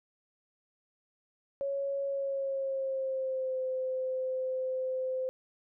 sine tone with pitch glide, 554.4 to 517.3 Hz, C#5 to C5, 0 to -20 cents, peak -30 dBFS, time 1.61-5.29 s, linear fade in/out 0 ms, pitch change -120 cents, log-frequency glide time 2.06-3.59 s, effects none

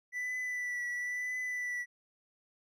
triangle tone with vibrato, 1975.5 Hz, B6, in tune, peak -32 dBFS, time 0.12-1.86 s, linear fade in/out 50 ms, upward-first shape triangle, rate 0.99 Hz, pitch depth 29 cents each way, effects none

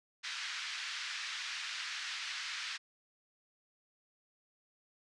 pink band-pass noise, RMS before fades -41 dBFS, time 0.23-2.78 s, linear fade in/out 20 ms, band 1500 to 5600 Hz, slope 24 dB/octave, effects resampled to 24000 Hz

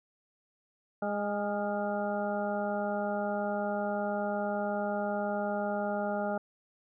harmonic tone with a mistuned harmonic, 205.4 Hz, G#3, 19 cents flat, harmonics 1 / 2 / 3 / 4 / 6 / 7, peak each -35 / -39 / -33 / -36 / -45 / -41 dBFS, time 1.02-6.38 s, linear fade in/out 5 ms, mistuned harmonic 7, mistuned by -36 cents, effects none

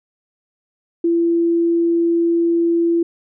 sine tone, 337.7 Hz, E4, 42 cents sharp, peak -13 dBFS, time 1.04-3.03 s, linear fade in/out 5 ms, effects none

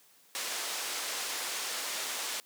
white band-pass noise, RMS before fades -36 dBFS, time 0.35-2.4 s, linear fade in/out 0 ms, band 400 to 7900 Hz, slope 12 dB/octave, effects white hiss -62 dBFS RMS until 2.45 s + high-pass 150 Hz 12 dB/octave

